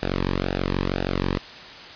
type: tone with flanger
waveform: sawtooth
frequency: 46.25 Hz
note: F#1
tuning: in tune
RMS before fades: -25 dBFS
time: 0.02-1.39 s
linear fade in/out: 10 ms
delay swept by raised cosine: 0.92 to 1.45 ms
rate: 2 Hz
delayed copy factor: -0.9
effects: white hiss -40 dBFS RMS until 1.95 s + resampled to 11025 Hz